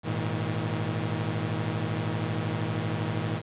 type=chord; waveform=sawtooth; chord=Ab suspended second; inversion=none; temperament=equal with one note detuned; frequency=103.83 / 116.54 / 159.48 Hz; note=Ab2 / Bb2 / Eb3; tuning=0 / 0 / +43 cents; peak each=-28 dBFS; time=0.03-3.42 s; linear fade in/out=50 ms; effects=resampled to 8000 Hz + 8-bit